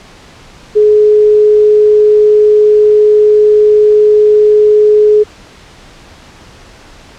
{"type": "tone", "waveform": "sine", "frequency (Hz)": 422.6, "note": "G#4", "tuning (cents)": 30, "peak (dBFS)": -3, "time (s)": [0.75, 5.24], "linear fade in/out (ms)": 20, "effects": ["pink hiss -37 dBFS RMS until 7.18 s", "low-pass 6000 Hz 12 dB/octave"]}